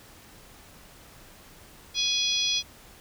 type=harmonic tone with a mistuned harmonic; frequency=830 Hz; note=G#5; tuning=1 cent flat; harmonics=3 / 4 / 5 / 6 / 7; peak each=-33 / -26 / -32 / -31 / -32 dBFS; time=1.94-2.63 s; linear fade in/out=50 ms; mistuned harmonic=4; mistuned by=+15 cents; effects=pink hiss -51 dBFS RMS until 3 s